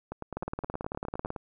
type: two click trains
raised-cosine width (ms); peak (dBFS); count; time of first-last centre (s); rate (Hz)
1; -19 / -22; 18 / 13; 0.37-1.304 / 0.12-1.362; 18.2 / 9.66
effects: none